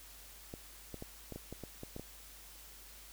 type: clicks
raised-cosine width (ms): 2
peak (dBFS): -30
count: 10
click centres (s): 0.539 / 0.943 / 1.024 / 1.323 / 1.36 / 1.526 / 1.637 / 1.834 / 1.964 / 1.996
effects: added 50 Hz sine -58 dBFS peak until 3.12 s + white hiss -55 dBFS RMS until 3.12 s